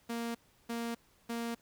sawtooth tone bursts, 233.1 Hz, A#3, in tune, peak -31 dBFS, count 3, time 0.09-1.55 s, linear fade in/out 10 ms, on 260 ms, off 340 ms, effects pink hiss -67 dBFS RMS until 1.61 s

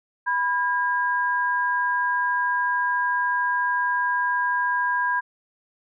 sine tone pair together, 987.8 / 1621.4 Hz, B5 / G#6, 0 / -42 cents, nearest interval major sixth, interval 858 cents, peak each -23 dBFS, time 0.26-5.21 s, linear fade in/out 20 ms, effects none

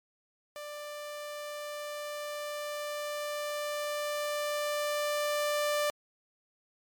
sawtooth tone with level ramp, 591 Hz, D5, 11 cents sharp, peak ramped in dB -36 to -23 dBFS, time 0.56-5.9 s, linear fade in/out 0 ms, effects MP3 96 kbps

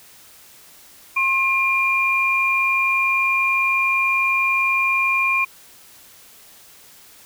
sine tone pair together, 1069 / 2400 Hz, C6 / D7, +37 / +37 cents, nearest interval octave + major second, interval 1400 cents, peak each -22 / -17 dBFS, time 1.16-5.45 s, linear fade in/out 10 ms, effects white hiss -47 dBFS RMS until 7.25 s

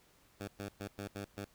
10% pulse tone bursts at uneven times, 100.2 Hz, G2, 38 cents sharp, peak -32 dBFS, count 6, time 0.4-0.48 / 0.59-0.69 / 0.8-0.88 / 0.98-1.08 / 1.15-1.25 / 1.37-1.45 s, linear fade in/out 5 ms, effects pink hiss -67 dBFS RMS until 1.54 s

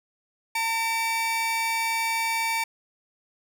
40% pulse tone pair together, 906 / 2303 Hz, A#5 / D7, -50 / -34 cents, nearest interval octave + major third, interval 1616 cents, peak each -26 dBFS, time 0.55-2.64 s, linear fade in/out 5 ms, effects none

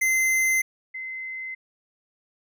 square / sine tone pair in turn, 2068 / 2058 Hz, C7 / C7, -21 / -29 cents, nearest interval unison, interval 8 cents, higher first, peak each -20 / -31 dBFS, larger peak first, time 0.01-0.62 / 0.94-1.55 s, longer neither, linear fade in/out 10 ms, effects none

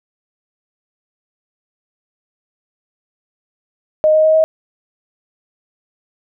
sine tone with pitch steps, 619 / 624.4 / 629.8 / 635.3 Hz, D#5 / D#5 / D#5 / D#5, -9 / +6 / +21 / +36 cents, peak -8 dBFS, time 4.04-4.44 s, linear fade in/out 0 ms, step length 100 ms, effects none

